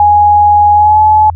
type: tone with pitch glide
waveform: sine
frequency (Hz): 830.6 to 856.4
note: G#5 to A5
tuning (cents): 0 to -47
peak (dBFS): -3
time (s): 0-1.3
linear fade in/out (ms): 2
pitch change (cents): +53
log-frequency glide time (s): 0.73-1
effects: added 85 Hz sine -19 dBFS peak until 1.35 s